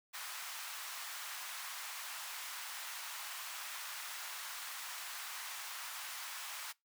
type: high-pass noise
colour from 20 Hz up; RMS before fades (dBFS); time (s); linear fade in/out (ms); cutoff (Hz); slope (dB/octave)
pink; -45; 0.13-6.73; 20; 950; 24
effects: noise-tail reverb RT60 0.2 s tail -24 dB re dry